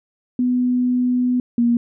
sine tone pair in turn, 248.7 / 237.1 Hz, B3 / A#3, +12 / +30 cents, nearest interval minor second, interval 82 cents, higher first, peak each -15 / -13 dBFS, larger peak second, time 0.39-1.4 / 1.58-1.77 s, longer first, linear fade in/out 2 ms, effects none

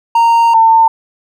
triangle / sine tone pair in turn, 926 / 901.2 Hz, A#5 / A5, -12 / +41 cents, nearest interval unison, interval 47 cents, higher first, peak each -4 dBFS, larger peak neither, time 0.15-0.54 / 0.54-0.88 s, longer first, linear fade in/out 5 ms, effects none

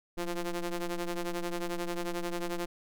sawtooth ring-modulated tone, 174.61 Hz, F3, in tune, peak -25 dBFS, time 0.17-2.66 s, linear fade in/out 10 ms, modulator 169 Hz, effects none

